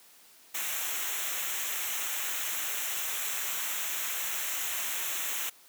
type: noise with comb filter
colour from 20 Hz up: white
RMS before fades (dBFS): -33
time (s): 0.54-5.5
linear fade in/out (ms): 10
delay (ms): 0.21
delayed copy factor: -0.75
effects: white hiss -57 dBFS RMS until 5.68 s + high-pass 200 Hz 12 dB/octave